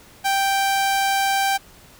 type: tone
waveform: sawtooth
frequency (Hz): 784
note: G5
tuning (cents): 0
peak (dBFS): -14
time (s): 0.24-1.58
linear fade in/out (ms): 20
effects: pink hiss -48 dBFS RMS until 1.99 s